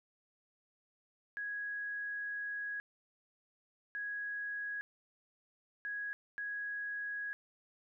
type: tone bursts at uneven times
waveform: sine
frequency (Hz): 1661.2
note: G#6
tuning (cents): 0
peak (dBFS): -37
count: 4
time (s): 1.37-2.8 / 3.95-4.81 / 5.85-6.13 / 6.38-7.33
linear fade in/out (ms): 0
effects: none